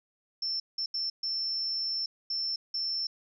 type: tone bursts at uneven times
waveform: sine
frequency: 5360 Hz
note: E8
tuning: 28 cents sharp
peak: -29 dBFS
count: 6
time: 0.42-0.6 / 0.78-0.86 / 0.94-1.1 / 1.23-2.06 / 2.3-2.56 / 2.74-3.07 s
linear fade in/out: 5 ms
effects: none